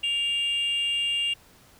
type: tone with frequency modulation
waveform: sine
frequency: 2800 Hz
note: F7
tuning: 4 cents sharp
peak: -21 dBFS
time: 0.03-1.34 s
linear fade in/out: 10 ms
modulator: 494 Hz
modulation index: 0.34
effects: tanh soft clip ceiling -22 dBFS + pink hiss -55 dBFS RMS until 1.79 s